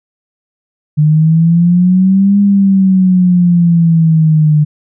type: exponential two-way sweep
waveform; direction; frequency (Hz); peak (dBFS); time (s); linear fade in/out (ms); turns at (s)
sine; up then down; 149.5 to 202.7 to 149.5; -5; 0.97-4.65; 20; 2.39
effects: none